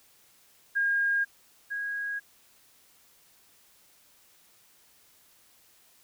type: tone pair in turn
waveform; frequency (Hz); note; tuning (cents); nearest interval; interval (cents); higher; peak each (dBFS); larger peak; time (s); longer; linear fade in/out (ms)
sine; 1621 / 1644.6; G#6 / G#6; -42 / -17; unison; 25; second; -23 / -30; first; 0.75-1.25 / 1.7-2.2; neither; 20
effects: white hiss -61 dBFS RMS until 6.03 s